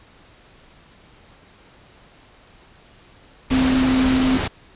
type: tone in noise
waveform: sine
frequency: 259.4 Hz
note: C4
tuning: 15 cents flat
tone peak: -15 dBFS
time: 3.51-4.38 s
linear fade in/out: 10 ms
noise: pink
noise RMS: -23 dBFS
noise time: 3.5-4.48 s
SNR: +5 dB
effects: pink hiss -50 dBFS RMS until 4.75 s + resampled to 8000 Hz